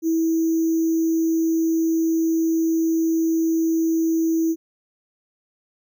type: tone with sample-and-hold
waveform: sine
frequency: 326.5 Hz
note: E4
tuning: 17 cents flat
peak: -17 dBFS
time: 0.02-4.56 s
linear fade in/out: 50 ms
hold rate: 6300 Hz
effects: none